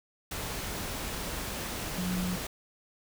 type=tone in noise; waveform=sine; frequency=181.3 Hz; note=F#3; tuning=35 cents flat; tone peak=-30 dBFS; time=1.98-2.36 s; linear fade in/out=5 ms; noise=pink; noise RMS=-36 dBFS; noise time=0.31-2.47 s; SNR=+3 dB; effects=none